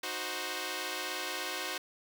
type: chord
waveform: 5% pulse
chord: C diminished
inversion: first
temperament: equal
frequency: 311.1 / 370 / 523.3 Hz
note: Eb4 / Gb4 / C5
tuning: 0 / 0 / 0 cents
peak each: -30 / -27 / -27 dBFS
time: 0.03-1.78 s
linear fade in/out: 5 ms
effects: none